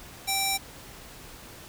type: tone with band-pass filter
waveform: square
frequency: 780 Hz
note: G5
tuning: 9 cents flat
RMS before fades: -27 dBFS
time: 0.27-0.58 s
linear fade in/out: 20 ms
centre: 9000 Hz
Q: 0.54
effects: pink hiss -46 dBFS RMS until 1.68 s